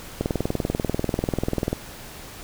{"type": "click train", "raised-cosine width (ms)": 2, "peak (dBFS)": -9, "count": 32, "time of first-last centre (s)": [0.21, 1.73], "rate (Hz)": 20.4, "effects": ["pink hiss -40 dBFS RMS until 2.43 s"]}